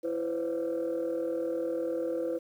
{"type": "tone cluster", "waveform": "sine", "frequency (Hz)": [333.4, 505, 545], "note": ["E4", "B4", "C#5"], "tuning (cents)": [20, 39, -29], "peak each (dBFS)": [-32, -30, -36], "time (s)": [0.03, 2.39], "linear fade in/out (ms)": 20, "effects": ["tanh soft clip ceiling -24 dBFS", "10-bit"]}